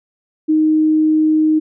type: tone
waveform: sine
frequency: 311.1 Hz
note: D#4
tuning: in tune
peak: -10 dBFS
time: 0.48-1.6 s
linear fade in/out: 20 ms
effects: none